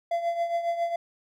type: tone with tremolo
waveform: triangle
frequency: 682 Hz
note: F5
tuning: 41 cents flat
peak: -20 dBFS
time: 0.11-0.96 s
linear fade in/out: 5 ms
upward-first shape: triangle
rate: 7.3 Hz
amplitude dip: 70%
effects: none